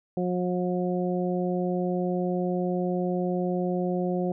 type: harmonic tone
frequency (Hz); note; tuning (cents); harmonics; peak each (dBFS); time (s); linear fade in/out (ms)
180; F#3; -47; 1 / 2 / 3 / 4; -27 / -29 / -32 / -35; 0.17-4.32; 2
effects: none